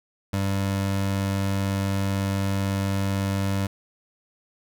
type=tone; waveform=25% pulse; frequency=98 Hz; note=G2; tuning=in tune; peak=-19 dBFS; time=0.33-3.67 s; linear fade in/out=5 ms; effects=none